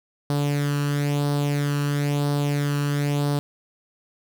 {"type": "tone with flanger", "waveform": "sawtooth", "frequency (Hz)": 144.3, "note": "D3", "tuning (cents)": -30, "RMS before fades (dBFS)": -23, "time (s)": [0.3, 3.39], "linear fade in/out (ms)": 0, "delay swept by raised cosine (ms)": [0.21, 0.71], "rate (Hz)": 1, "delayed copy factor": 0.6, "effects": []}